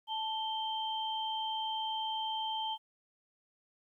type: tone pair together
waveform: sine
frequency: 880 / 3136 Hz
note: A5 / G7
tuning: 0 / 0 cents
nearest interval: octave + minor seventh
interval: 2200 cents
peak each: -35 / -37 dBFS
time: 0.07-2.78 s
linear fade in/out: 50 ms
effects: 12-bit